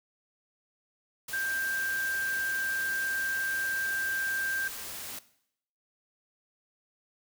sine tone in noise, 1580 Hz, G6, 13 cents sharp, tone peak -29 dBFS, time 1.33-4.68 s, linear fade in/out 5 ms, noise white, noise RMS -40 dBFS, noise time 1.28-5.19 s, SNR +8 dB, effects noise-tail reverb RT60 0.7 s tail -17 dB re dry

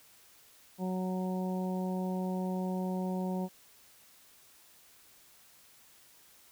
harmonic tone, 185 Hz, F#3, in tune, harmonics 1 / 2 / 3 / 4 / 5, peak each -32 / -40 / -42 / -44 / -45 dBFS, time 0.78-3.49 s, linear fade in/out 50 ms, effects white hiss -60 dBFS RMS until 6.51 s

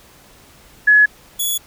sine / 5% pulse tone pair in turn, 1695 / 3396 Hz, G#6 / G#7, +35 / +38 cents, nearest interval octave, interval 1203 cents, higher second, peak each -7 / -10 dBFS, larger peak first, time 0.87-1.06 / 1.39-1.58 s, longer neither, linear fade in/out 10 ms, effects pink hiss -47 dBFS RMS until 1.66 s

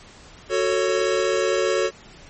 square chord, F# minor, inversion none, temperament equal with one note detuned, 370 / 445.9 / 554.4 Hz, F#4 / A4 / C#5, 0 / +23 / 0 cents, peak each -24 dBFS, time 0.49-1.91 s, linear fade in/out 50 ms, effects pink hiss -46 dBFS RMS until 2.29 s + MP3 32 kbps

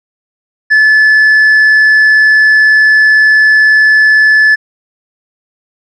sine tone with tanh clipping, 1731 Hz, A6, 29 cents flat, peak -4 dBFS, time 0.7-4.56 s, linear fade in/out 20 ms, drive 2 dB, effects none

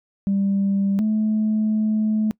sine tone pair in turn, 197.4 / 215.8 Hz, G3 / A3, +12 / -33 cents, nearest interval major second, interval 155 cents, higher second, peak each -16 dBFS, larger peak neither, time 0.27-0.99 / 0.99-2.31 s, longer second, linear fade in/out 0 ms, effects noise-tail reverb RT60 0.1 s tail -24 dB re dry + tanh soft clip ceiling -14 dBFS

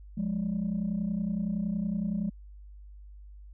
sine tone pair together, 176.95 / 207.7 Hz, F3 / G#3, +23 / 0 cents, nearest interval minor third, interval 277 cents, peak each -30 / -28 dBFS, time 0.17-2.3 s, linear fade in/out 10 ms, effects tanh soft clip ceiling -24 dBFS + added 50 Hz sine -45 dBFS peak until 3.53 s

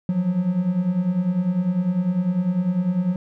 triangle beating tone pair, 172.6 / 182.6 Hz, F3 / F#3, -20 / -23 cents, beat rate 10 Hz, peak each -23 / -18 dBFS, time 0.09-3.16 s, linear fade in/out 2 ms, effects none

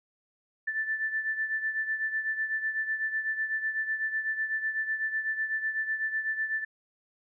sine beating tone pair, 1760 / 1768 Hz, A6 / A6, 0 / +8 cents, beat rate 8 Hz, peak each -29 / -35 dBFS, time 0.67-6.65 s, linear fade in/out 10 ms, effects none

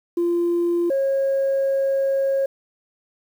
sine tone pair in turn, 344.9 / 544.2 Hz, F4 / C#5, -22 / -32 cents, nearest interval minor sixth, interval 790 cents, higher second, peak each -16 dBFS, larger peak neither, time 0.17-0.9 / 0.9-2.46 s, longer second, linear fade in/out 5 ms, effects tanh soft clip ceiling -15 dBFS + 8-bit

